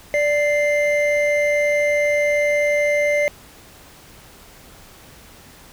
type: tone pair together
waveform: triangle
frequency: 587.3 / 2088 Hz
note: D5 / C7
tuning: 0 / -4 cents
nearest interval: octave + minor seventh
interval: 2196 cents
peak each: -15 / -19 dBFS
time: 0.14-3.28 s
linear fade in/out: 0 ms
effects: pink hiss -45 dBFS RMS until 5.72 s